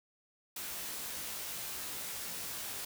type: noise with comb filter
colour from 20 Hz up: white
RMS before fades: -41 dBFS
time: 0.56-2.85 s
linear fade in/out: 5 ms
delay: 18 ms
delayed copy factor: +0.75
effects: none